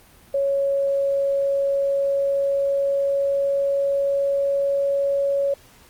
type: tone with pitch glide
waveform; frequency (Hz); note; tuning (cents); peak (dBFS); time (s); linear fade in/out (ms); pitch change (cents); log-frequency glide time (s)
sine; 554.4 to 557.9; C#5 to C#5; 0 to +11; -18; 0.34-5.54; 5; +11; 1.02-4.84
effects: pink hiss -51 dBFS RMS until 5.89 s + Opus 32 kbps